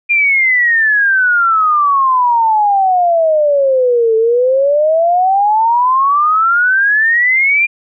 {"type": "exponential two-way sweep", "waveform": "sine", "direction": "down then up", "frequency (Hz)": [2419, 440, 2419], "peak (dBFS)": -8, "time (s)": [0.09, 7.67], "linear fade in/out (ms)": 20, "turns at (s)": 4.16, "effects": []}